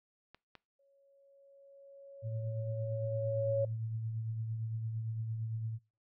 clicks, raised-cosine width 0.3 ms, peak -36 / -34 dBFS, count 2, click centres 0.346 / 0.553 s
sine tone with exponential growth, 554.4 Hz, C#5, in tune, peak -28 dBFS, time 0.79-3.65 s, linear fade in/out 5 ms, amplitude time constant 620 ms
sine tone with tremolo, 111.9 Hz, A2, 30 cents sharp, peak -33 dBFS, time 2.22-5.79 s, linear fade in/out 50 ms, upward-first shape triangle, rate 8.8 Hz, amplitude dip 40%
effects noise-tail reverb RT60 0.3 s tail -24 dB re dry

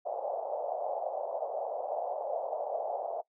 pink band-pass noise, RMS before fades -35 dBFS, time 0.05-3.22 s, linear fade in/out 20 ms, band 550 to 770 Hz, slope 48 dB/octave, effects noise-tail reverb RT60 0.1 s tail -21 dB re dry

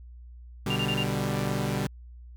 sawtooth chord, G major, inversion first, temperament equal, 123.47 / 146.83 / 196 Hz, B2 / D3 / G3, 0 / 0 / 0 cents, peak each -27 dBFS, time 0.66-1.87 s, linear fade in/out 5 ms
sine tone bursts, 2794 Hz, F7, in tune, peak -28 dBFS, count 4, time 0.7-1.035 s, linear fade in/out 5 ms, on 62 ms, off 29 ms
effects added 60 Hz sine -43 dBFS peak until 2.36 s

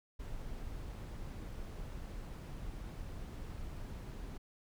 brown noise, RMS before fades -44 dBFS, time 0.19-4.38 s, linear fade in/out 10 ms, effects none

